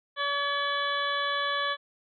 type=harmonic tone with a mistuned harmonic; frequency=569 Hz; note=C#5; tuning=45 cents sharp; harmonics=1 / 2 / 3 / 4 / 5 / 6 / 7; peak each=-35 / -30 / -31 / -42 / -41 / -34 / -40 dBFS; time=0.16-1.77 s; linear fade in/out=50 ms; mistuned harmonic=5; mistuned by=+110 cents; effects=none